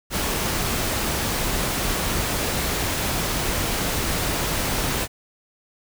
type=noise; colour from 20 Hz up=pink; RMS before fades=-24 dBFS; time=0.1-5.08 s; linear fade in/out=50 ms; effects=none